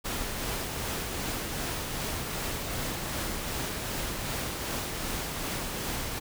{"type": "noise with tremolo", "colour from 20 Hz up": "pink", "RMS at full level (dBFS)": -32, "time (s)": [0.04, 6.2], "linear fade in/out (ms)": 20, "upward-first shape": "triangle", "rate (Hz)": 2.6, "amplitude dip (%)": 30, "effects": []}